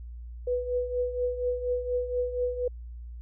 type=tone with tremolo; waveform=sine; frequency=493.9 Hz; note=B4; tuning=in tune; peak=-23 dBFS; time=0.47-2.68 s; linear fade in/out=5 ms; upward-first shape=triangle; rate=4.2 Hz; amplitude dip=75%; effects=added 59 Hz sine -38 dBFS peak until 3.21 s